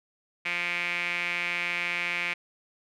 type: tone with band-pass filter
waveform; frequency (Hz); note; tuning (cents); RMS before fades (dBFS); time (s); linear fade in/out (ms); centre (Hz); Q
sawtooth; 174.61; F3; 0; -30; 0.45-2.34; 10; 2300; 6.1
effects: none